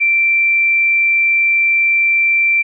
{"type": "tone", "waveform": "sine", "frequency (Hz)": 2349, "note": "D7", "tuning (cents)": 0, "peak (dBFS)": -10, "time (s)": [0, 2.63], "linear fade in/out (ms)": 20, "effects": []}